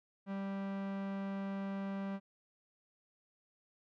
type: tone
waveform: 45% pulse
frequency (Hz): 196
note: G3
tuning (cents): 0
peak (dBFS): -37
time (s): 0.26-2.2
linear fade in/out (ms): 50
effects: low-pass 2000 Hz 12 dB/octave